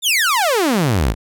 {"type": "exponential sweep", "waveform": "sawtooth", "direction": "down", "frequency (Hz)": [3729, 46.25], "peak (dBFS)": -10, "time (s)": [0.02, 1.15], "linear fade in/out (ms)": 50, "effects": []}